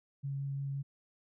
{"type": "tone with vibrato", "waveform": "sine", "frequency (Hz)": 138.59, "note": "C#3", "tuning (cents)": 0, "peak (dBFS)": -34, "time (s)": [0.23, 0.83], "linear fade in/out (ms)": 20, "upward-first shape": "sine", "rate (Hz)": 5.8, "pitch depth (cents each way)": 8, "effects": []}